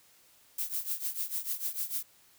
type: noise with tremolo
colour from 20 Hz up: violet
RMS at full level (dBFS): -31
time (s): 0.58-2.03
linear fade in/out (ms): 5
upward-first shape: triangle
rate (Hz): 6.7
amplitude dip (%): 90
effects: white hiss -62 dBFS RMS until 2.38 s